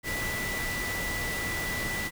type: tone in noise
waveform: sine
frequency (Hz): 1975.5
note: B6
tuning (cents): 0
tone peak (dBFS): -32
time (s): 0.03-2.11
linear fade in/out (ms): 50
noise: pink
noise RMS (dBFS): -34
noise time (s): 0.03-2.11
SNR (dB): -1
effects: none